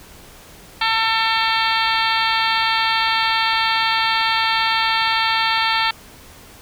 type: harmonic tone with a mistuned harmonic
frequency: 447.8 Hz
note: A4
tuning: 30 cents sharp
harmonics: 2 / 3 / 4 / 5 / 6 / 7 / 8 / 9 / 10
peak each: -21 / -23 / -24 / -25 / -26 / -26 / -27 / -28 / -28 dBFS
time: 0.81-5.91 s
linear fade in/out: 5 ms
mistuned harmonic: 7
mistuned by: +41 cents
effects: pink hiss -43 dBFS RMS until 6.61 s